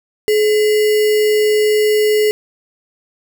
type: tone with sample-and-hold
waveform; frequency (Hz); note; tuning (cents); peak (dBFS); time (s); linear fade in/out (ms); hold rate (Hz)
sine; 425.5; G#4; +42; -10; 0.28-2.31; 0; 2450
effects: none